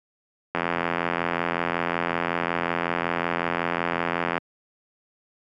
click train, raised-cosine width 0.5 ms, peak -8 dBFS, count 328, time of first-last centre 0.55-4.379 s, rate 85.4 Hz, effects high-pass 150 Hz 12 dB/octave

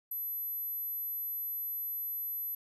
sine tone, 12000 Hz, F#9, 23 cents sharp, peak -34 dBFS, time 0.11-2.55 s, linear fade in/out 5 ms, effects none

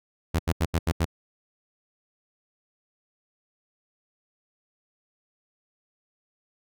sawtooth tone bursts, 82.41 Hz, E2, in tune, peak -17 dBFS, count 6, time 0.34-1.053 s, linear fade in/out 10 ms, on 53 ms, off 79 ms, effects none

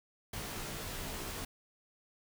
pink noise with comb filter, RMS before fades -41 dBFS, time 0.33-1.45 s, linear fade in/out 5 ms, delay 17 ms, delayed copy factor -0.95, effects none

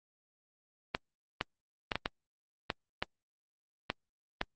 clicks, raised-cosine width 0.3 ms, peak -14 dBFS, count 9, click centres 0.949 / 1.411 / 1.918 / 1.956 / 2.059 / 2.702 / 3.025 / 3.901 / 4.414 s, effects Opus 24 kbps

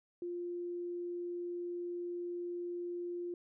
sine tone, 350 Hz, F4, 4 cents sharp, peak -37 dBFS, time 0.22-3.34 s, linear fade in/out 2 ms, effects none

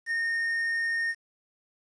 triangle tone with quantisation, 1838 Hz, A#6, 25 cents flat, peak -24 dBFS, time 0.06-1.15 s, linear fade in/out 50 ms, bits 8, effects resampled to 22050 Hz

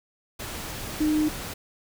sine tone in noise, 305.8 Hz, D#4, 30 cents flat, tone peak -20 dBFS, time 1-1.29 s, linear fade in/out 10 ms, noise pink, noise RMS -35 dBFS, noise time 0.39-1.54 s, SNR +12 dB, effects none

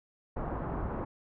pink low-pass noise, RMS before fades -35 dBFS, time 0.36-1.05 s, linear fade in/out 10 ms, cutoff 1200 Hz, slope 24 dB/octave, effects none

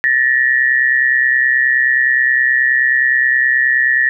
sine tone pair together, 1761.5 / 1891 Hz, A6 / A#6, +1 / +24 cents, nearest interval minor second, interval 123 cents, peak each -13 dBFS, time 0.04-4.09 s, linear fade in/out 0 ms, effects none

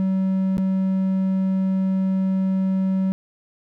triangle tone with dropouts, 190 Hz, F#3, 46 cents sharp, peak -16 dBFS, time 0-3.12 s, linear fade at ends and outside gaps 0 ms, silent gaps 0.571-0.581 s, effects none

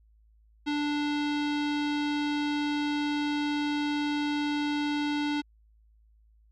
square tone with low-pass filter, 293.7 Hz, D4, in tune, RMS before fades -29 dBFS, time 0.66-5.42 s, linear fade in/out 20 ms, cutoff 3800 Hz, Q 1.9, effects added 54 Hz sine -58 dBFS peak until 6.51 s

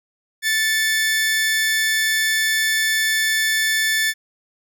sawtooth tone pair together, 1759.6 / 2217 Hz, A6 / C#7, 0 / 0 cents, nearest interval major third, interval 400 cents, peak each -14 / -23 dBFS, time 0.42-4.14 s, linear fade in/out 50 ms, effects none

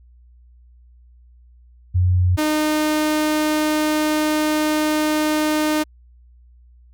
sine / sawtooth tone pair in turn, 90.4 / 306.1 Hz, F#2 / D#4, -40 / -28 cents, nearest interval octave + major sixth, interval 2112 cents, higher second, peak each -13 dBFS, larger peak neither, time 1.94-2.37 / 2.37-5.84 s, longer second, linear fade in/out 20 ms, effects added 60 Hz sine -46 dBFS peak until 6.93 s

